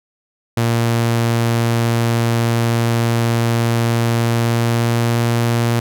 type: tone with pitch glide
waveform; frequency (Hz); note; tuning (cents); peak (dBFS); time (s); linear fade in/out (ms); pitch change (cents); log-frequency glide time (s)
sawtooth; 116.54 to 117.55; A#2 to A#2; 0 to +15; -10; 0.57-5.8; 5; +15; 4.23-5.2
effects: none